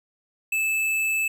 triangle tone with tanh clipping, 2622 Hz, E7, 10 cents flat, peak -23 dBFS, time 0.52-1.28 s, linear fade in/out 5 ms, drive 18 dB, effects none

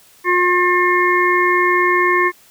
harmonic tone, 357.6 Hz, F4, 41 cents sharp, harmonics 1 / 3 / 5 / 6, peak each -17 / -16 / -18 / -19 dBFS, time 0.24-2.32 s, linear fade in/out 50 ms, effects white hiss -49 dBFS RMS until 2.5 s

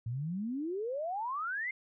sine exponential sweep, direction up, 110 to 2139 Hz, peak -33 dBFS, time 0.06-1.71 s, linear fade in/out 5 ms, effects none

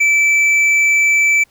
triangle tone with hard clipping, 2318 Hz, D7, 23 cents flat, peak -11 dBFS, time 0-1.44 s, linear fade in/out 10 ms, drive 8 dB, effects pink hiss -56 dBFS RMS until 1.5 s

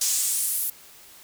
brown noise with high-pass filter sweep, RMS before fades -25 dBFS, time 0.01-0.7 s, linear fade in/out 5 ms, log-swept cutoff 6500 to 12000 Hz, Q 1.8, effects white hiss -49 dBFS RMS until 1.23 s

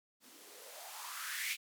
violet noise with band-pass filter sweep, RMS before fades -44 dBFS, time 0.2-1.57 s, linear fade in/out 50 ms, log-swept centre 230 to 2500 Hz, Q 4.8, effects none

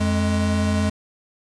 square tone pair together, 88.35 / 210 Hz, F2 / G#3, +21 / +19 cents, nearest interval octave + minor third, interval 1498 cents, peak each -22 dBFS, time 0-0.9 s, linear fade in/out 10 ms, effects resampled to 22050 Hz + 7-bit

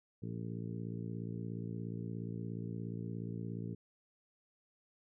harmonic tone with a mistuned harmonic, 57 Hz, A#1, 38 cents flat, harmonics 2 / 3 / 4 / 5 / 6 / 7 / 8, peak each -42 / -43 / -47 / -50 / -53 / -53 / -55 dBFS, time 0.22-3.75 s, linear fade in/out 10 ms, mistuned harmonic 8, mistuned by -18 cents, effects none

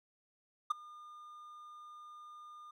triangle tone with ADSR envelope, 1211 Hz, D#6, 47 cents flat, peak -24 dBFS, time 0.7-2.71 s, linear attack 10 ms, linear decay 12 ms, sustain -24 dB, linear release 5 ms, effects none

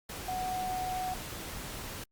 sine tone in noise, 740 Hz, F#5, in tune, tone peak -32 dBFS, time 0.28-1.14 s, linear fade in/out 5 ms, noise pink, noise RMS -41 dBFS, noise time 0.09-2.04 s, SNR +6 dB, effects Opus 48 kbps

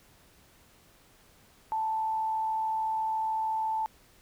sine tone with frequency modulation, 880 Hz, A5, in tune, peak -27 dBFS, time 1.72-3.86 s, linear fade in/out 0 ms, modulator 73.8 Hz, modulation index 0.24, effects pink hiss -60 dBFS RMS until 4.21 s

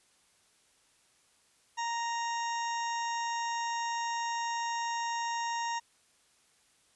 harmonic tone with a mistuned harmonic, 932.3 Hz, A#5, in tune, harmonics 1 / 2 / 3 / 4 / 6 / 7 / 8, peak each -32 / -40 / -45 / -47 / -44 / -47 / -52 dBFS, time 1.77-5.8 s, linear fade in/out 20 ms, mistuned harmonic 8, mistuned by -23 cents, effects white hiss -67 dBFS RMS until 6.95 s + resampled to 24000 Hz

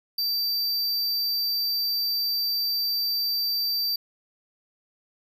square tone, 4661 Hz, D8, 14 cents flat, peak -24 dBFS, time 0.18-3.96 s, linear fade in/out 5 ms, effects none

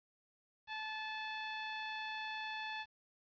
15% pulse tone, 869 Hz, A5, 22 cents flat, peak -34 dBFS, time 0.67-2.86 s, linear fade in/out 50 ms, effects resampled to 11025 Hz + 11-bit

